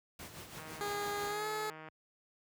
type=noise with tremolo; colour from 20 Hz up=pink; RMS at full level=-46 dBFS; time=0.19-1.33 s; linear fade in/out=2 ms; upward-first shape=sine; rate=6 Hz; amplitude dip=55%
type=click train; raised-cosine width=0.5 ms; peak=-34 dBFS; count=206; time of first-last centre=0.58-1.886 s; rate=157 Hz
type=tone with pitch glide; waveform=15% pulse; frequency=409.2 to 429 Hz; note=G#4 to A4; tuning=-26 to -44 cents; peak=-29 dBFS; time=0.81-1.7 s; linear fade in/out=0 ms; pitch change=+82 cents; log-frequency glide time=1.27-1.47 s
effects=high-pass 80 Hz 12 dB/octave